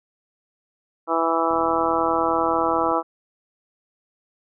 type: harmonic tone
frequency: 164.81 Hz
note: E3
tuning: in tune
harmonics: 2 / 3 / 4 / 5 / 6 / 7 / 8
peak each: -26 / -26 / -26 / -26 / -26 / -26 / -26 dBFS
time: 1.07-3.03 s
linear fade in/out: 50 ms
type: click train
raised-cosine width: 3 ms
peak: -29 dBFS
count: 57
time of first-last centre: 1.51-2.914 s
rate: 39.9 Hz
effects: none